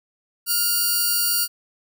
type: tone pair together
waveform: 5% pulse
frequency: 1418 / 4602 Hz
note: F6 / D8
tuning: +26 / -36 cents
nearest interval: octave + minor sixth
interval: 2038 cents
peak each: -13 dBFS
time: 0.46-1.48 s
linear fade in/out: 50 ms
effects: none